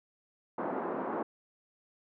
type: band-pass noise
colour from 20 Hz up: pink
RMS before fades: -35 dBFS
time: 0.58-1.23 s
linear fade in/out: 5 ms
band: 240 to 1200 Hz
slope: 24 dB/octave
effects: none